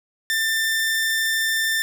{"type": "tone", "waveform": "sawtooth", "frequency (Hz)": 1787, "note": "A6", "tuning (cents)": 26, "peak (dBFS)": -16, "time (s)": [0.3, 1.82], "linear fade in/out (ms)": 0, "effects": []}